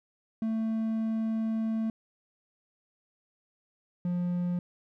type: tone pair in turn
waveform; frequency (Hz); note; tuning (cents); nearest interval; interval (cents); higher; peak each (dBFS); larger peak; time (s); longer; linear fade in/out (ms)
triangle; 222.4 / 176.83; A3 / F3; +19 / +22; major third; 397; first; -25; neither; 0.42-1.9 / 4.05-4.59; first; 2
effects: none